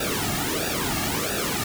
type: noise with flanger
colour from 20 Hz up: pink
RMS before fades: -26 dBFS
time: 0-1.64 s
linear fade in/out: 5 ms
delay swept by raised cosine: 0.94 to 2.04 ms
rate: 1.5 Hz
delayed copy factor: -0.85
effects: none